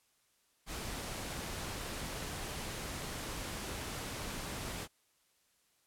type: noise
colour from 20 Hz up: pink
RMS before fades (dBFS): -41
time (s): 0.66-4.88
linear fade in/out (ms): 50
effects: white hiss -73 dBFS RMS until 5.86 s + low-pass 12000 Hz 12 dB/octave